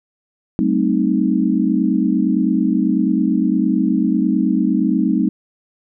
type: chord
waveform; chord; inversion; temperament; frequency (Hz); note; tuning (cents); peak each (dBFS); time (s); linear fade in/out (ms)
sine; A half-diminished seventh; third; equal with one note detuned; 191.41 / 220 / 261.6 / 311.1; G3 / A3 / C4 / Eb4; -41 / 0 / 0 / 0; -19; 0.59-5.29; 0
effects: none